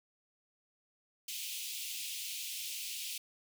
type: high-pass noise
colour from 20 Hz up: pink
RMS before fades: -41 dBFS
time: 1.28-3.18 s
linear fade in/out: 5 ms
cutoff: 2500 Hz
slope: 48 dB/octave
effects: none